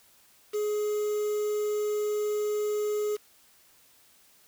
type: tone with quantisation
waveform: triangle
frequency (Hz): 420.1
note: G#4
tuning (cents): +20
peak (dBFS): -24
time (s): 0.53-3.17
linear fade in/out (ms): 20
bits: 7
effects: white hiss -60 dBFS RMS until 4.47 s

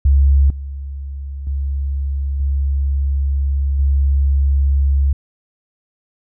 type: tone with level steps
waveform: sine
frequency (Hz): 69.1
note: C#2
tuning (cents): -5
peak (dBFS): -8 / -24 / -17 / -14 / -11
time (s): 0.05-5.13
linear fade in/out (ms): 5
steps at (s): 0.5 / 1.47 / 2.4 / 3.79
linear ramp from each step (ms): 2
effects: none

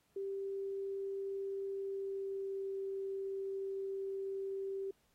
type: tone with pitch glide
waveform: sine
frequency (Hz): 392 to 389.3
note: G4 to G4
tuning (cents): 0 to -12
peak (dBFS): -37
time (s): 0.16-4.91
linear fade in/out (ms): 5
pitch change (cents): -12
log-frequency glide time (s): 1.72-2.76
effects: pink hiss -75 dBFS RMS until 5.14 s + AAC 48 kbps

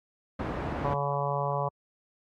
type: low-pass noise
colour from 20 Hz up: pink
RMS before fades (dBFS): -32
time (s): 0.39-0.94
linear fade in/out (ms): 5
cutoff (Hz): 1200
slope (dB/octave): 12
type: harmonic tone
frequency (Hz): 141.9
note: C#3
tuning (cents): +41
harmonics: 1 / 3 / 4 / 5 / 6 / 7 / 8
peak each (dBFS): -32 / -37 / -33 / -35 / -36 / -33 / -37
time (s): 0.84-1.69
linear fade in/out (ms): 10
effects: high-pass 60 Hz 12 dB/octave + AAC 48 kbps

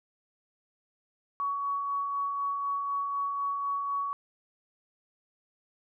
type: tone with tremolo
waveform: sine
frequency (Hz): 1124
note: C#6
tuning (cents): +24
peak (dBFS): -27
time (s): 1.4-4.13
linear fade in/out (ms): 0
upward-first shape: sine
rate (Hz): 4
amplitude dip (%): 30
effects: none

